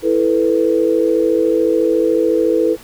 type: chord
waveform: sine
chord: E suspended fourth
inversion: none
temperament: equal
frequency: 329.6 / 440 / 493.9 Hz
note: E4 / A4 / B4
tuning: 0 / 0 / 0 cents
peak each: -16 dBFS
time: 0.02-2.77 s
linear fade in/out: 50 ms
effects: pink hiss -41 dBFS RMS until 2.83 s